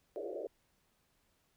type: band-pass noise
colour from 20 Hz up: pink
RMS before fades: -41 dBFS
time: 0.16-0.47 s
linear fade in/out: 0 ms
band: 330 to 660 Hz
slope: 96 dB/octave
effects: pink hiss -75 dBFS RMS until 1.56 s